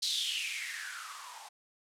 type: noise with band-pass filter sweep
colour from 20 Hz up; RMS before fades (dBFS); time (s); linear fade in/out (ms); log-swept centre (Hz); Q
violet; -37; 0.02-1.49; 10; 4200 to 780; 7.5
effects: low-pass 9000 Hz 12 dB/octave